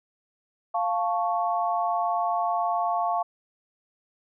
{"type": "chord", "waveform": "sine", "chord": "F augmented", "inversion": "none", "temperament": "equal", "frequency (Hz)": [698.5, 880, 1108.7], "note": ["F5", "A5", "C#6"], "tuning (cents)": [0, 0, 0], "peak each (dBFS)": [-25, -29, -29], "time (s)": [0.74, 3.23], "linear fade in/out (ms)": 10, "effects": []}